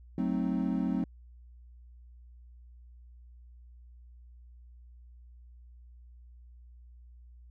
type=chord; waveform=triangle; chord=F# diminished seventh; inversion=none; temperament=equal; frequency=185 / 220 / 261.6 / 311.1 Hz; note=F#3 / A3 / C4 / Eb4; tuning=0 / 0 / 0 / 0 cents; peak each=-30 / -32 / -30 / -35 dBFS; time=0.18-1.04 s; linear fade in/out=2 ms; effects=added 60 Hz sine -50 dBFS peak until 7.5 s